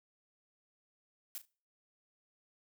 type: noise with echo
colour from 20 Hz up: blue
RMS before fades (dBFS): -42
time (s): 1.35-1.38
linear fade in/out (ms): 0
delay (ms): 36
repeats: 2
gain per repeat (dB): -13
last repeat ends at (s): 1.452
effects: noise-tail reverb RT60 0.4 s tail -23 dB re dry